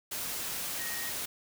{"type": "tone in noise", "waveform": "sine", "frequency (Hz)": 1873, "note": "A#6", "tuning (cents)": 8, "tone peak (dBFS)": -40, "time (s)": [0.79, 1.1], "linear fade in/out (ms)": 10, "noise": "white", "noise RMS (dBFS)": -36, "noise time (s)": [0.11, 1.26], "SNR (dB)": -7, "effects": []}